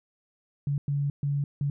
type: tone bursts at uneven times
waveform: sine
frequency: 142.3 Hz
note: C#3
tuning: 46 cents sharp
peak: -24 dBFS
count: 4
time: 0.67-0.78 / 0.88-1.1 / 1.23-1.44 / 1.61-1.7 s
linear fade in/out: 2 ms
effects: none